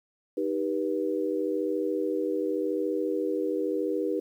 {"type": "chord", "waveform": "sine", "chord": "Eb augmented", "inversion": "none", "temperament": "equal with one note detuned", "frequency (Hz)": [311.1, 392, 485.7], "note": ["Eb4", "G4", "B4"], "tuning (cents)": [0, 0, -29], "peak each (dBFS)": -30, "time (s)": [0.37, 4.2], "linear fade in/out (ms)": 5, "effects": ["10-bit"]}